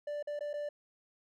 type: tone with dropouts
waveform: triangle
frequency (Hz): 587.3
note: D5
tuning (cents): 0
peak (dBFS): -33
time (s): 0.07-0.69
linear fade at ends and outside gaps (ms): 5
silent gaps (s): 0.227-0.272 / 0.392-0.407 / 0.532-0.538
effects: none